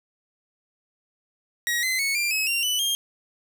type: tone with pitch steps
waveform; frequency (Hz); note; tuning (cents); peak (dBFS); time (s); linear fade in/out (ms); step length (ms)
sawtooth; 1900 / 2048 / 2208 / 2380 / 2566 / 2766 / 2981 / 3214; A#6 / C7 / C#7 / D7 / E7 / F7 / F#7 / G7; +33 / -38 / -7 / +22 / -47 / -17 / +12 / +43; -19; 1.67-2.95; 0; 160
effects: none